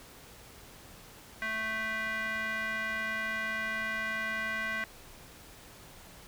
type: tone with band-pass filter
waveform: square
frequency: 220 Hz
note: A3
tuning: in tune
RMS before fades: -34 dBFS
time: 1.42-4.84 s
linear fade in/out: 0 ms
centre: 1800 Hz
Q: 5
effects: pink hiss -52 dBFS RMS until 6.27 s